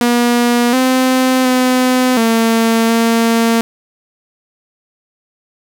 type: tone with pitch steps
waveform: sawtooth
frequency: 240 / 258 / 254.1 / 227.2 / 229.2 Hz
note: B3 / C4 / B3 / A#3 / A#3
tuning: -49 / -24 / +49 / -44 / -29 cents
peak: -6 dBFS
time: 0.01-3.61 s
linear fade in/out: 0 ms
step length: 720 ms
effects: none